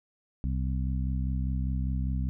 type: harmonic tone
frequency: 65 Hz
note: C2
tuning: 11 cents flat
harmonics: 1 / 2 / 3 / 4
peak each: -28 / -33 / -36 / -41 dBFS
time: 0.44-2.29 s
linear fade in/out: 0 ms
effects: none